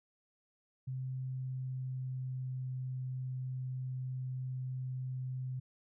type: tone with pitch glide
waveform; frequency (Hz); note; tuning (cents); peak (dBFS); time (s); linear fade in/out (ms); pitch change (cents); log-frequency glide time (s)
sine; 130 to 128.8; C3 to C3; -11 to -27; -36; 0.87-5.6; 10; -16; 1.16-2.71
effects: none